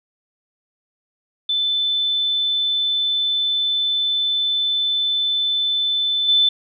sine tone with level steps, 3520 Hz, A7, in tune, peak -17 / -12 dBFS, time 1.49-6.49 s, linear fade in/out 5 ms, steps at 6.28 s, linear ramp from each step 10 ms, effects none

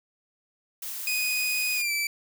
blue noise, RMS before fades -35 dBFS, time 0.82-1.82 s, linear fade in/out 5 ms
sawtooth tone with pitch glide, 2489 to 2322 Hz, D#7 to D7, 0 to -20 cents, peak -22 dBFS, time 1.07-2.07 s, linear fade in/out 2 ms, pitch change -120 cents, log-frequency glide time 1.75-1.91 s
effects none

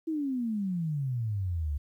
sine exponential sweep, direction down, 329.6 to 69.3 Hz, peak -28 dBFS, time 0.07-1.78 s, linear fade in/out 10 ms, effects 11-bit

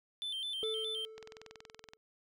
triangle tone with vibrato, 3323 Hz, G#7, in tune, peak -35 dBFS, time 0.22-1.05 s, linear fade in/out 0 ms, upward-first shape square, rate 4.8 Hz, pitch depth 98 cents each way
triangle tone with exponential decay, 440 Hz, A4, in tune, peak -32 dBFS, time 0.63-1.97 s, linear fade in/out 0 ms, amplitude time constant 290 ms
click train, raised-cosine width 0.2 ms, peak -31 dBFS, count 17, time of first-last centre 1.18-1.935 s, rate 21.2 Hz
effects none

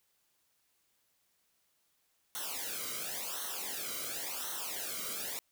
white noise with flanger, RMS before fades -39 dBFS, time 2.35-5.39 s, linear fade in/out 0 ms, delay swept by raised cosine 0.41 to 1.16 ms, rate 0.93 Hz, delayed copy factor -0.95, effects white hiss -75 dBFS RMS until 5.51 s

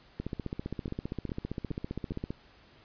two click trains, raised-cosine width 3 ms, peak -24 / -21 dBFS, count 4 / 33, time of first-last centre 0.88-2.12 / 0.2-2.305 s, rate 2.42 / 15.2 Hz, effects pink hiss -59 dBFS RMS until 2.84 s + resampled to 11025 Hz

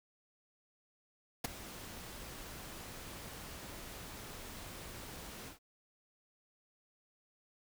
pink noise with ADSR envelope, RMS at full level -32 dBFS, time 1.44-5.59 s, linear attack 8 ms, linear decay 14 ms, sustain -16 dB, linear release 120 ms, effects none

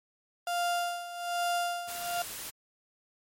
35% pulse tone with tremolo, 698.5 Hz, F5, in tune, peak -25 dBFS, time 0.47-2.22 s, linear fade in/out 2 ms, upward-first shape sine, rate 1.2 Hz, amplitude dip 75%
white noise, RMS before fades -40 dBFS, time 1.87-2.51 s, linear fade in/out 20 ms
effects MP3 64 kbps

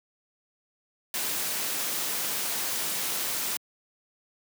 white noise, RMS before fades -30 dBFS, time 1.14-3.57 s, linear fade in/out 2 ms, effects high-pass 150 Hz 12 dB/octave

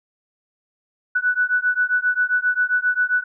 sine beating tone pair, 1480 / 1487.5 Hz, F#6 / F#6, 0 / +9 cents, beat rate 7.5 Hz, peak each -20 dBFS, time 1.15-3.24 s, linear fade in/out 10 ms, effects none

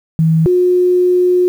sine tone pair in turn, 161.1 / 360.5 Hz, E3 / F#4, -39 / -45 cents, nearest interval octave + major second, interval 1394 cents, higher second, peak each -8 dBFS, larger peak neither, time 0.19-0.46 / 0.46-1.48 s, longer second, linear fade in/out 0 ms, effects 7-bit

